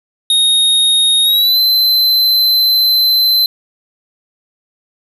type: tone with pitch glide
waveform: square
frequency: 3729 to 4067 Hz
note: A#7 to C8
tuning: 0 to -50 cents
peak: -9 dBFS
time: 0.3-3.46 s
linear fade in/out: 2 ms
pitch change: +150 cents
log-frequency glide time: 1.23-1.58 s
effects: none